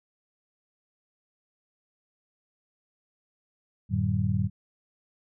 sine tone cluster, 91.1 / 110.6 / 150.2 / 190 Hz, F#2 / A2 / D3 / F#3, -26 / +9 / +39 / +46 cents, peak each -29 / -27 / -31 / -29 dBFS, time 3.89-4.5 s, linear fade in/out 50 ms, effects none

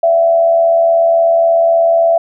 sine tone with frequency modulation, 669 Hz, E5, 25 cents sharp, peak -7 dBFS, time 0.03-2.18 s, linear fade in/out 5 ms, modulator 83.5 Hz, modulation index 0.37, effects none

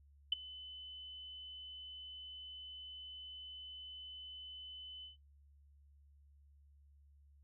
sine tone with ADSR envelope, 3020 Hz, F#7, 35 cents sharp, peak -27 dBFS, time 0.32-5.17 s, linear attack 5 ms, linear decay 17 ms, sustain -20 dB, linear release 130 ms, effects noise-tail reverb RT60 0.2 s tail -25 dB re dry + added 71 Hz sine -62 dBFS peak until 7.43 s

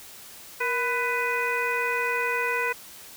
harmonic tone with a mistuned harmonic, 497.7 Hz, B4, 13 cents sharp, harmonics 1 / 2 / 3 / 4 / 5, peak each -30 / -30 / -30 / -30 / -30 dBFS, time 0.6-2.73 s, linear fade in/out 10 ms, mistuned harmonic 1, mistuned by -85 cents, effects white hiss -45 dBFS RMS until 3.16 s

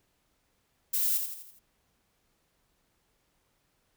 violet noise with echo, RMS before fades -28 dBFS, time 0.93-1.18 s, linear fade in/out 10 ms, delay 83 ms, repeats 5, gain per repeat -6 dB, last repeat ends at 1.595 s, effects pink hiss -73 dBFS RMS until 3.96 s

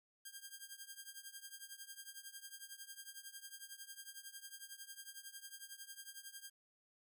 5% pulse tone with tremolo, 1604 Hz, G6, 39 cents sharp, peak -36 dBFS, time 0.25-6.5 s, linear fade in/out 5 ms, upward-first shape triangle, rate 11 Hz, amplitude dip 90%, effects none

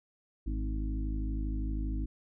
harmonic tone with a mistuned harmonic, 52.6 Hz, G#1, 23 cents sharp, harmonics 1 / 2 / 3 / 4 / 5 / 6, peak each -31 / -44 / -47 / -46 / -42 / -43 dBFS, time 0.46-2.06 s, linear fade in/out 10 ms, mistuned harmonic 4, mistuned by +25 cents, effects none

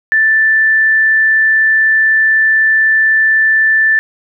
sine tone, 1764 Hz, A6, 4 cents sharp, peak -7 dBFS, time 0.12-3.99 s, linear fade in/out 0 ms, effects none

